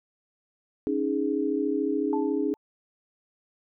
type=chord; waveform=sine; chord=C# suspended second; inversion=none; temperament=equal; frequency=277.2 / 311.1 / 415.3 Hz; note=C#4 / D#4 / G#4; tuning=0 / 0 / 0 cents; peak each=-28 dBFS; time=0.87-2.54 s; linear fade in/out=0 ms
type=tone with exponential decay; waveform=sine; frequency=877 Hz; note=A5; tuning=6 cents flat; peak=-28 dBFS; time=2.13-2.57 s; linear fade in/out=1 ms; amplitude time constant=94 ms
effects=none